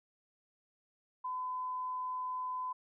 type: tone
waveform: sine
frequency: 1012 Hz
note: B5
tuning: 42 cents sharp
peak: -35 dBFS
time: 1.24-2.73 s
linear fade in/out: 10 ms
effects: none